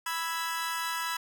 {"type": "chord", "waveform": "sawtooth", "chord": "E major", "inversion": "second", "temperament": "equal", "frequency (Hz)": [987.8, 1318.5, 1661.2], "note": ["B5", "E6", "G#6"], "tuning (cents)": [0, 0, 0], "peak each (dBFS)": [-30, -32, -33], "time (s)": [0.06, 1.17], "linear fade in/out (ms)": 5, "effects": []}